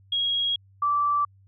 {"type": "tone pair in turn", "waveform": "sine", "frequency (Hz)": [3293, 1164.3], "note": ["G#7", "D6"], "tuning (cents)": [-15, -15], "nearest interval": "octave + tritone", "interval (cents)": 1800, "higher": "first", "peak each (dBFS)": [-22, -20], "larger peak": "second", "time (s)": [[0.12, 0.56], [0.82, 1.25]], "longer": "first", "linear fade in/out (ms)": 5, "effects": ["added 97 Hz sine -53 dBFS peak until 1.47 s"]}